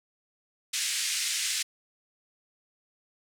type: band-pass noise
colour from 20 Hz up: white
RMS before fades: -30 dBFS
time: 0.73-1.63 s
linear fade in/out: 10 ms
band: 1900 to 8700 Hz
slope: 24 dB/octave
effects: none